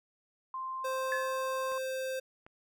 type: tone with pitch glide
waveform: sine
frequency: 1046.5 to 1056.2 Hz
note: C6 to C6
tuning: 0 to +16 cents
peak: -35 dBFS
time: 0.54-1.78 s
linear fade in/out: 2 ms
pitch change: +16 cents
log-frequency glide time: 0.71-1.32 s
type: tone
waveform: square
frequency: 523.3 Hz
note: C5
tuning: in tune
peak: -34 dBFS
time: 0.84-2.2 s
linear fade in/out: 10 ms
type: tone with exponential decay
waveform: sine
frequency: 1713 Hz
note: A6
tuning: 47 cents flat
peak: -29 dBFS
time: 1.12-1.48 s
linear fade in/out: 1 ms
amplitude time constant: 78 ms
type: clicks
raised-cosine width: 0.5 ms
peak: -36 dBFS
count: 2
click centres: 1.72 / 2.465 s
effects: none